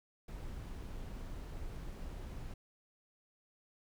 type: noise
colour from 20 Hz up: brown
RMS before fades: -44 dBFS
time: 0.28-2.54 s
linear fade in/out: 5 ms
effects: none